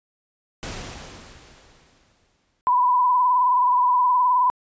pink noise with exponential decay, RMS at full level -31 dBFS, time 0.63-2.61 s, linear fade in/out 0 ms, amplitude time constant 430 ms
sine tone with vibrato, 994 Hz, B5, 11 cents sharp, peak -15 dBFS, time 2.67-4.5 s, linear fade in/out 0 ms, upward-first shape triangle, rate 19 Hz, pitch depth 54 cents each way
effects resampled to 16000 Hz

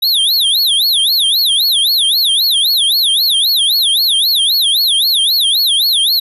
square tone with vibrato, 3711 Hz, A#7, 9 cents flat, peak -10 dBFS, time 0.02-6.2 s, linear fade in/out 10 ms, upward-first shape sine, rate 3.8 Hz, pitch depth 290 cents each way, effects resampled to 32000 Hz

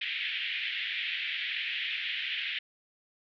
white band-pass noise, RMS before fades -34 dBFS, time 0.01-2.59 s, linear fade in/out 5 ms, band 1800 to 3400 Hz, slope 48 dB/octave, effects none

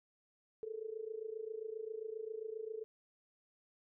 sine tone with amplitude modulation, 440 Hz, A4, in tune, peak -37 dBFS, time 0.63-2.84 s, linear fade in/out 0 ms, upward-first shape sine, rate 27.5 Hz, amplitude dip 85%, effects none

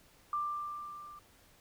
sine tone with level ramp, 1184 Hz, D6, 14 cents sharp, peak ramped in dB -30 to -48 dBFS, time 0.33-1.19 s, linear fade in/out 2 ms, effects pink hiss -63 dBFS RMS until 1.6 s

